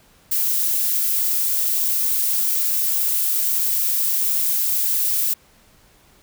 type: noise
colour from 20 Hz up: violet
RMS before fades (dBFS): -20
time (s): 0.31-5.34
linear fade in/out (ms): 10
effects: pink hiss -54 dBFS RMS until 6.22 s